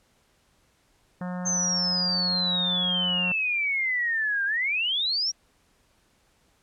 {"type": "harmonic tone", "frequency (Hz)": 180, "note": "F#3", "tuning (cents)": -47, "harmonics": [1, 3, 4, 5, 6, 7, 8, 9, 10], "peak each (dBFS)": [-30, -40, -42, -44, -46, -47, -48, -49, -50], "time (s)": [1.21, 3.32], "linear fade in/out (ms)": 2}
{"type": "exponential two-way sweep", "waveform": "sine", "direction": "down then up", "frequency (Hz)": [6370, 1575, 5750], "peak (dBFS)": -23, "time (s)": [1.45, 5.32], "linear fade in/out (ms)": 20, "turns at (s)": 4.45}
{"effects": ["pink hiss -65 dBFS RMS until 6.62 s", "low-pass 11000 Hz 12 dB/octave"]}